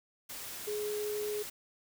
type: tone in noise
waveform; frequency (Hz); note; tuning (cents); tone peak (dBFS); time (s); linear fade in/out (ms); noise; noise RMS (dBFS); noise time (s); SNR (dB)
sine; 419.7; G#4; +18; -33; 0.67-1.43; 10; white; -43; 0.29-1.5; +7
effects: none